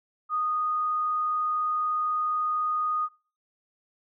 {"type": "tone", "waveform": "sine", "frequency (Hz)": 1237, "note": "D#6", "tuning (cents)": -10, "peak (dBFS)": -24, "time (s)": [0.29, 3.09], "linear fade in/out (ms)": 50, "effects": ["noise-tail reverb RT60 0.4 s tail -24 dB re dry"]}